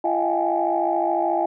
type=tone cluster; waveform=sine; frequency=341.1 / 631 / 696 / 788 / 842 Hz; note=F4 / D#5 / F5 / G5 / G#5; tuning=-41 / +24 / -6 / +9 / +24 cents; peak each=-25 dBFS; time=0.04-1.46 s; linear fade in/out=5 ms; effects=tanh soft clip ceiling -8 dBFS